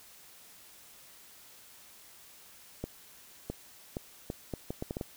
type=accelerating click train; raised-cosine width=2 ms; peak=-21 dBFS; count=10; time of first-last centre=2.84-5.012 s; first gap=660 ms; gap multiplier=0.71; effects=white hiss -55 dBFS RMS until 5.16 s